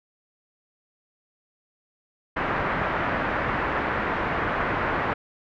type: low-pass noise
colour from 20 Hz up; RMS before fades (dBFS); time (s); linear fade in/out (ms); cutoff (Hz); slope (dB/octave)
white; -26; 2.36-5.14; 10; 1800; 24
effects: none